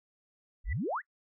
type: exponential sweep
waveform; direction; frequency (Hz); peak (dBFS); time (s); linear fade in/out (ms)
sine; up; 32.7 to 2093; -30; 0.64-1.02; 50
type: tone with exponential growth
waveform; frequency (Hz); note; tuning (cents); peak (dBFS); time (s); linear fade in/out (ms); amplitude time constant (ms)
sine; 1975.5; B6; 0; -34; 0.65-0.73; 5; 17
effects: noise-tail reverb RT60 0.1 s tail -24 dB re dry